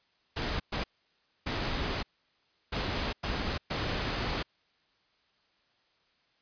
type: noise bursts at uneven times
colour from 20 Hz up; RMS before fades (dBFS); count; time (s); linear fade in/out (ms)
pink; -32; 6; 0.36-0.6 / 0.72-0.84 / 1.46-2.03 / 2.72-3.13 / 3.23-3.58 / 3.7-4.43; 10
effects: white hiss -70 dBFS RMS until 6.41 s + resampled to 11025 Hz